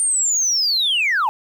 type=linear sweep; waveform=sine; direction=down; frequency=9000 to 810 Hz; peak=-14 dBFS; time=0-1.29 s; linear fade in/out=0 ms; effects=tanh soft clip ceiling -13 dBFS + 8-bit